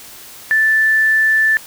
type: tone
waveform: sine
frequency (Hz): 1760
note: A6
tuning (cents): 0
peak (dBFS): -10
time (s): 0.51-1.57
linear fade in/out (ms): 0
effects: white hiss -37 dBFS RMS until 1.66 s